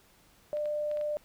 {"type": "tone", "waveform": "sine", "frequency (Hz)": 597, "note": "D5", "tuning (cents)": 28, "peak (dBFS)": -29, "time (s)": [0.53, 1.17], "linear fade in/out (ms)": 0}
{"type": "clicks", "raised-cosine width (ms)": 0.3, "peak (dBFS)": -33, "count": 5, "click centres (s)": [0.57, 0.657, 0.914, 0.972, 1.012]}
{"effects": ["pink hiss -62 dBFS RMS until 1.24 s"]}